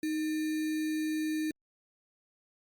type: tone with sample-and-hold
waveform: sine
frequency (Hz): 311.1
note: D#4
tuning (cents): 0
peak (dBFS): -29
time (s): 0.03-1.51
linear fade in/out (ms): 2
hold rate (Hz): 2100
effects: Opus 48 kbps